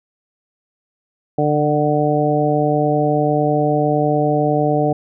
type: harmonic tone with a mistuned harmonic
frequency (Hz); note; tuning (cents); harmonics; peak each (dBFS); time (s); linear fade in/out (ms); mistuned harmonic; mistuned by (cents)
149.1; D3; +27; 1 / 2 / 3 / 4 / 5; -20 / -20 / -20 / -20 / -20; 1.38-4.93; 5; 1; -18
effects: none